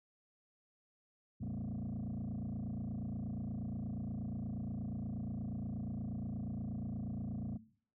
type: tone with frequency modulation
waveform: sine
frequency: 164.81 Hz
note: E3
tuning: in tune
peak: -35 dBFS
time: 1.4-7.58 s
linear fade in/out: 20 ms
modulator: 28.4 Hz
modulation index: 2.9
effects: noise-tail reverb RT60 0.5 s tail -19 dB re dry + tanh soft clip ceiling -37 dBFS